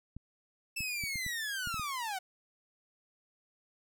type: clicks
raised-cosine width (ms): 5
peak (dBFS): -31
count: 8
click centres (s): 0.166 / 0.806 / 1.038 / 1.157 / 1.264 / 1.673 / 1.743 / 1.796
type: linear sweep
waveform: sawtooth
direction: down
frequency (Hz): 2660 to 724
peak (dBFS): -31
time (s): 0.76-2.19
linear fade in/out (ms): 10
effects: none